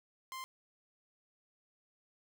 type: tone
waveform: sawtooth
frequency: 1046.5 Hz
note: C6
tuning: in tune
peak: -38 dBFS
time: 0.32-0.44 s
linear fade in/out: 0 ms
effects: none